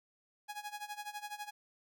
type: tone with tremolo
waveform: sawtooth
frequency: 832 Hz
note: G#5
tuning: 3 cents sharp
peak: -35 dBFS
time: 0.48-1.51 s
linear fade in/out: 20 ms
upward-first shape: sine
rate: 12 Hz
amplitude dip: 85%
effects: none